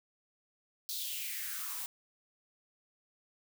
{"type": "noise with high-pass filter sweep", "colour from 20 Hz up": "blue", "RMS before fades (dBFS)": -39, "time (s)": [0.89, 1.86], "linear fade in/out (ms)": 0, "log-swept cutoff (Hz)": [4300, 860], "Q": 4.3, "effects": []}